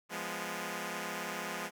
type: chord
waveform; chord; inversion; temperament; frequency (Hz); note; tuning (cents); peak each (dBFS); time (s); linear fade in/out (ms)
5% pulse; F diminished; none; equal; 174.61 / 207.7 / 246.9; F3 / Ab3 / Cb4; 0 / 0 / 0; -30 / -29 / -31; 0.09-1.71; 50
effects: none